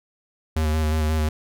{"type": "tone with vibrato", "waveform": "square", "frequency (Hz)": 77.78, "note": "D#2", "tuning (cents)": 0, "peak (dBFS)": -20, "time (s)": [0.56, 1.29], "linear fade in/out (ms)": 5, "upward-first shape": "square", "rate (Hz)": 5.6, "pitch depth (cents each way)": 23, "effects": []}